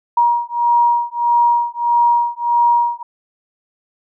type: beating tone pair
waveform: sine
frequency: 949 / 950.6 Hz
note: A#5 / A#5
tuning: +31 / +34 cents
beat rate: 1.6 Hz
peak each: -15 dBFS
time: 0.17-3.03 s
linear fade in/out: 5 ms
effects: none